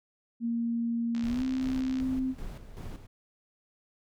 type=tone with pitch glide; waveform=sine; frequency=233.1 to 260.1 Hz; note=A#3 to C4; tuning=0 to -10 cents; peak=-27 dBFS; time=0.4-2.35 s; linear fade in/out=50 ms; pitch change=+190 cents; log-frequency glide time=1.27-1.43 s
type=click train; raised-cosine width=0.2 ms; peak=-27 dBFS; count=58; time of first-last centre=1.15-2.001 s; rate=67 Hz
type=noise with tremolo; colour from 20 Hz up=brown; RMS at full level=-39 dBFS; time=1.23-3.07 s; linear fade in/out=10 ms; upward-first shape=square; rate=2.6 Hz; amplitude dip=60%
effects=none